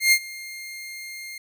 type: tone with ADSR envelope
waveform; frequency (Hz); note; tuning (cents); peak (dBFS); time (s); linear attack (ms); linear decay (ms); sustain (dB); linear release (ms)
sawtooth; 2118; C7; +21; -9; 0-1.38; 120; 66; -22; 4
effects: none